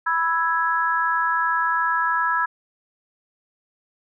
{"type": "chord", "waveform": "sine", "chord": "E major", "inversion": "second", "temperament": "equal", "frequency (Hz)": [987.8, 1318.5, 1661.2], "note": ["B5", "E6", "G#6"], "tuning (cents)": [0, 0, 0], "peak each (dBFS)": -23, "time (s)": [0.06, 2.46], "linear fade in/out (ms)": 10, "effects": []}